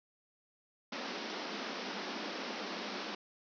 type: band-pass noise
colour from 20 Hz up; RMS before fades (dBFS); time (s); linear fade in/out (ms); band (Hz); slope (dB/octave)
pink; -41; 0.92-3.15; 5; 190 to 5700; 96
effects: none